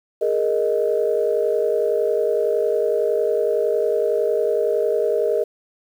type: chord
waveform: sine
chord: Ab suspended second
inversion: none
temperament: equal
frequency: 415.3 / 466.2 / 622.3 Hz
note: Ab4 / Bb4 / Eb5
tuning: 0 / 0 / 0 cents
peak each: -21 / -20 / -22 dBFS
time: 0.21-5.44 s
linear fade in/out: 10 ms
effects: tanh soft clip ceiling -7 dBFS + 8-bit